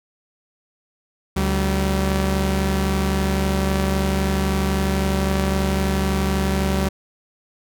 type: tone pair together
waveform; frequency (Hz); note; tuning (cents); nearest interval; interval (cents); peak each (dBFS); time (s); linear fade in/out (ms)
sawtooth; 71.96 / 192.1; D2 / G3; -35 / -35; octave + perfect fourth; 1700; -17; 1.36-6.89; 10
effects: none